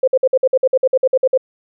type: tone bursts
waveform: sine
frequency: 521 Hz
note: C5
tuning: 7 cents flat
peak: -9 dBFS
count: 14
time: 0.03-1.376 s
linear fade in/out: 5 ms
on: 46 ms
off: 54 ms
effects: none